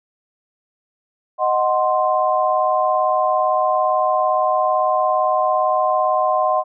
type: chord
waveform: sine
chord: C diminished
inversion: first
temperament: equal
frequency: 622.3 / 740 / 1046.5 Hz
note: Eb5 / Gb5 / C6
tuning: 0 / 0 / 0 cents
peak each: -19 dBFS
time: 1.38-6.64 s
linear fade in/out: 50 ms
effects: none